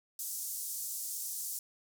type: band-pass noise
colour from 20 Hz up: white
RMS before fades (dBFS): -39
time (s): 0.19-1.59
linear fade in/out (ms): 2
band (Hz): 5900 to 15000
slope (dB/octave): 24
effects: none